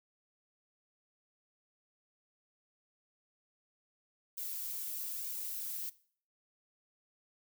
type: noise with flanger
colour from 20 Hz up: violet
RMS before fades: -40 dBFS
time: 4.37-5.9 s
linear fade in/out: 10 ms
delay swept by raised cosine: 1.5 to 4.3 ms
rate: 1.1 Hz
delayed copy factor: -0.8
effects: noise-tail reverb RT60 0.5 s tail -19 dB re dry